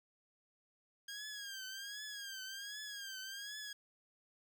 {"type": "tone with vibrato", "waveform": "15% pulse", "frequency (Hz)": 1618, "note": "G#6", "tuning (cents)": -46, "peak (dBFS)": -38, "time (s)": [1.08, 3.73], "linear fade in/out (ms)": 5, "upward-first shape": "triangle", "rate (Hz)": 1.3, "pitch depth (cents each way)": 110, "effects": []}